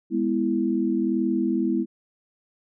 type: chord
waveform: sine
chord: E major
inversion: first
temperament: just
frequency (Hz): 206 / 247.2 / 329.6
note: G#3 / B3 / E4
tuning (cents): -14 / +2 / 0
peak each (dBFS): -26 / -25 / -24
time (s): 0.1-1.86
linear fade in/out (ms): 50
effects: none